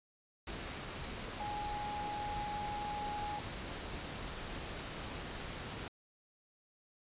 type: tone in noise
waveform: sine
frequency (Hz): 832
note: G#5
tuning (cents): +3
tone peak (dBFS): -38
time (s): 1.4-3.39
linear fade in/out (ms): 2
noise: pink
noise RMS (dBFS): -43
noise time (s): 0.47-5.88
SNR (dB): +2
effects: resampled to 8000 Hz